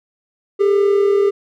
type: tone pair together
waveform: triangle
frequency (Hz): 399.4 / 440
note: G4 / A4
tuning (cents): +32 / 0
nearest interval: major second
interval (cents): 168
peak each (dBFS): -10 / -18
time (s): 0.59-1.31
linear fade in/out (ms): 20
effects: none